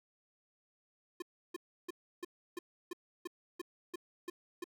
square tone bursts, 352.1 Hz, F4, 14 cents sharp, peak -39 dBFS, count 11, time 1.2-4.642 s, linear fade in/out 5 ms, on 22 ms, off 320 ms, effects none

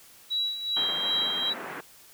sine tone with tremolo, 3902 Hz, B7, 22 cents flat, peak -24 dBFS, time 0.3-1.54 s, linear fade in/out 20 ms, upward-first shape sine, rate 2.6 Hz, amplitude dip 65%
sine tone, 3200 Hz, G7, 35 cents sharp, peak -28 dBFS, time 0.76-1.5 s, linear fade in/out 5 ms
white band-pass noise, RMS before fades -38 dBFS, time 0.76-1.81 s, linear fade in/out 10 ms, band 160 to 1900 Hz, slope 24 dB/octave
effects white hiss -53 dBFS RMS until 2.13 s

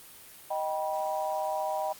sine chord, Eb augmented, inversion none, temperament just, 622.3 / 777.8 / 972.3 Hz, Eb5 / G5 / B5, 0 / -14 / -27 cents, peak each -32 / -32 / -35 dBFS, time 0.5-1.93 s, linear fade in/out 10 ms, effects white hiss -50 dBFS RMS until 1.99 s + Opus 32 kbps

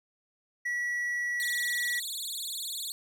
triangle tone, 1938 Hz, B6, 33 cents flat, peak -27 dBFS, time 0.65-2 s, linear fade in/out 10 ms
20% pulse tone with vibrato, 3874 Hz, B7, 34 cents flat, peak -28 dBFS, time 1.4-2.92 s, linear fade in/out 0 ms, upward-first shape sine, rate 20 Hz, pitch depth 240 cents each way
effects none

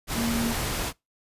sine tone in noise, 232.3 Hz, A#3, 6 cents flat, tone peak -25 dBFS, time 0.14-0.55 s, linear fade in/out 50 ms, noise pink, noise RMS -29 dBFS, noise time 0.07-0.93 s, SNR +1 dB, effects noise-tail reverb RT60 0.2 s tail -24 dB re dry + resampled to 32000 Hz

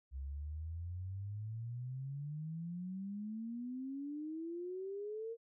sine exponential sweep, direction up, 65.41 to 466.1 Hz, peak -40 dBFS, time 0.11-5.37 s, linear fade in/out 50 ms, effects none

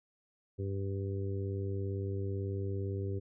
harmonic tone, 97.9 Hz, G2, 2 cents flat, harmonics 1 / 2 / 3 / 4 / 5, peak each -34 / -46 / -45 / -40 / -47 dBFS, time 0.58-3.2 s, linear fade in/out 20 ms, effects none

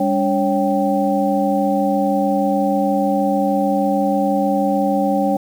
sine tone cluster, 200.5 / 286.9 / 550 / 780 Hz, G3 / D4 / C#5 / G5, +39 / -40 / -14 / -9 cents, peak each -20 dBFS, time 0-5.37 s, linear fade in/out 5 ms, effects 7-bit

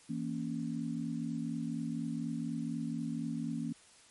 sine chord, A# diminished, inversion second, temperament equal, 164.81 / 233.1 / 277.2 Hz, E3 / A#3 / C#4, 0 / 0 / 0 cents, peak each -39 / -37 / -39 dBFS, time 0.09-3.73 s, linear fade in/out 10 ms, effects white hiss -60 dBFS RMS until 4.1 s + MP3 48 kbps

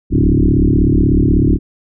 sine tone with frequency modulation, 106.1 Hz, G#2, 38 cents sharp, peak -8 dBFS, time 0.1-1.59 s, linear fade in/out 50 ms, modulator 36.3 Hz, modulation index 6.4, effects none

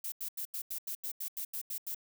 violet noise bursts, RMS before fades -38 dBFS, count 12, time 0.04-1.947 s, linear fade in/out 5 ms, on 81 ms, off 85 ms, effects none

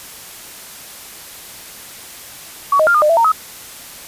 sine tone with pitch steps, 1128 / 625 / 1397 / 1215 / 604 / 666 / 921 / 1276 Hz, C#6 / D#5 / F6 / D#6 / D5 / E5 / A#5 / D#6, +30 / +8 / 0 / -42 / +48 / +18 / -21 / +43 cents, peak -9 dBFS, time 2.72-3.32 s, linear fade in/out 5 ms, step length 75 ms, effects white hiss -35 dBFS RMS until 4.07 s + resampled to 32000 Hz

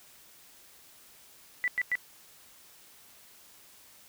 sine tone bursts, 1975.5 Hz, B6, in tune, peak -25 dBFS, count 3, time 1.64-1.954 s, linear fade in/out 0 ms, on 38 ms, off 100 ms, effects white hiss -56 dBFS RMS until 4.08 s

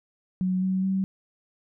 sine tone with pitch steps, 185 / 188.13 / 191.3 Hz, F#3 / F#3 / G3, 0 / +29 / -42 cents, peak -22 dBFS, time 0.41-1.04 s, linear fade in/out 0 ms, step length 210 ms, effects none

